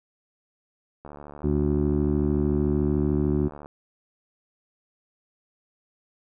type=click train; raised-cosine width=1 ms; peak=-27 dBFS; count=192; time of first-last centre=1.05-3.659 s; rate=73.2 Hz
type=harmonic tone; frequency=73.42 Hz; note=D2; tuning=in tune; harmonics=1 / 2 / 3 / 4 / 5; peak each=-27 / -27 / -27 / -27 / -27 dBFS; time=1.43-3.49 s; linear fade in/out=20 ms
effects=none